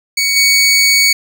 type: tone with level steps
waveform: 20% pulse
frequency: 2238 Hz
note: C#7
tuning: 16 cents sharp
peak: -7 / -3 dBFS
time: 0.17-1.13 s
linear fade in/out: 5 ms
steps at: 0.36 s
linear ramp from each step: 5 ms
effects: none